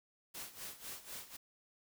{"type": "noise with tremolo", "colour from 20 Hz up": "white", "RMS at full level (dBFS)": -45, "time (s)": [0.34, 1.37], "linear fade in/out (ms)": 10, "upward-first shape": "sine", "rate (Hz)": 4, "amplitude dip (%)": 80, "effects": []}